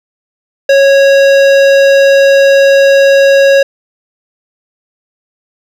sine tone with hard clipping, 551 Hz, C#5, 11 cents flat, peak -5 dBFS, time 0.69-3.63 s, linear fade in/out 5 ms, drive 15 dB, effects none

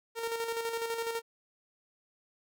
sawtooth tone with tremolo, 459.9 Hz, A#4, 23 cents flat, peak -27 dBFS, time 0.15-1.22 s, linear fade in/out 50 ms, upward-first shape square, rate 12 Hz, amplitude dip 45%, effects none

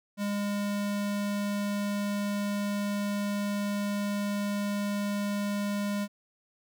square tone, 203.7 Hz, G#3, 33 cents flat, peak -29 dBFS, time 0.17-6.08 s, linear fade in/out 50 ms, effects none

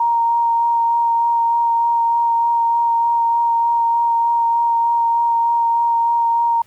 sine tone with vibrato, 932.3 Hz, A#5, in tune, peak -13 dBFS, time 0-6.62 s, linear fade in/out 5 ms, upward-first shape sine, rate 3.3 Hz, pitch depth 10 cents each way, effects pink hiss -54 dBFS RMS until 6.66 s

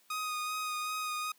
sawtooth tone with vibrato, 1244.5 Hz, D#6, in tune, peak -30 dBFS, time 0.1-1.32 s, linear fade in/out 5 ms, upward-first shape sine, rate 2.6 Hz, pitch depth 17 cents each way, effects white hiss -66 dBFS RMS until 1.38 s + high-pass 150 Hz 12 dB/octave

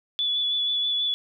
sine tone with vibrato, 3438 Hz, A7, 41 cents flat, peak -22 dBFS, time 0.19-1.14 s, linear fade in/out 0 ms, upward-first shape sine, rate 6.2 Hz, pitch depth 17 cents each way, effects none

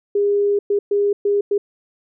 sine tone bursts at uneven times, 406.5 Hz, G#4, 37 cents flat, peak -14 dBFS, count 5, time 0.15-0.59 / 0.7-0.79 / 0.91-1.13 / 1.25-1.41 / 1.51-1.58 s, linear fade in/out 5 ms, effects none

